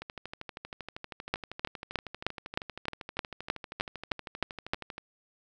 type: two click trains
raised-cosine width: 0.3 ms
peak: -23 / -11 dBFS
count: 64 / 12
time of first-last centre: 0.02-4.981 / 1.34-4.735 s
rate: 12.7 / 3.24 Hz
effects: none